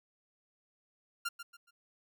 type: tone with echo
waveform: sawtooth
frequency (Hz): 1393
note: F6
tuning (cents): -5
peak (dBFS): -29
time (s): 1.25-1.29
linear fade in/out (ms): 10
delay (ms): 140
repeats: 3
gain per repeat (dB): -10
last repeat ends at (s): 1.71
effects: none